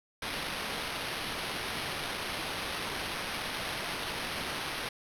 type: noise with sample-and-hold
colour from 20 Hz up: white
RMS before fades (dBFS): -36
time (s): 0.22-4.89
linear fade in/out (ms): 5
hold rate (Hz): 7350
effects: low-pass 12000 Hz 12 dB/octave